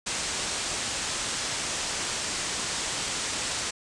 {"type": "low-pass noise", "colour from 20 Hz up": "white", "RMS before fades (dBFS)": -31, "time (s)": [0.06, 3.71], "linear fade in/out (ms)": 10, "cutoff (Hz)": 8700, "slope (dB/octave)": 48, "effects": ["resampled to 24000 Hz"]}